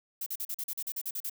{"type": "noise bursts", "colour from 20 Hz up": "violet", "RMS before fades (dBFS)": -35, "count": 12, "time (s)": [0.21, 1.297], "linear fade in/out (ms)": 5, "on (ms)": 53, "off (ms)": 41, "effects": []}